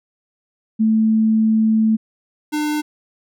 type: tone pair in turn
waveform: sine / square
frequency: 220 / 300.7 Hz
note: A3 / D4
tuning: 0 / +41 cents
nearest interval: perfect fourth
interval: 541 cents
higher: second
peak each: -12 / -19 dBFS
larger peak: first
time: 0.79-1.97 / 2.52-2.82 s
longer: first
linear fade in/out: 20 ms
effects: none